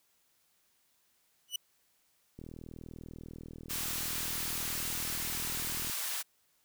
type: tone with exponential growth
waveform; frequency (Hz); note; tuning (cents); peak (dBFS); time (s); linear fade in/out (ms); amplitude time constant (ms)
sawtooth; 2960; F#7; 0; -26; 1.48-1.56; 5; 17
type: click train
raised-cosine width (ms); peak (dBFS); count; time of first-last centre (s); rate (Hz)
3; -33; 142; 2.39-5.897; 40.2
type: high-pass noise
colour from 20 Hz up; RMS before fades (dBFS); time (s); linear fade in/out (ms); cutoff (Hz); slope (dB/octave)
white; -36; 3.69-6.23; 20; 770; 12
effects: white hiss -72 dBFS RMS until 6.64 s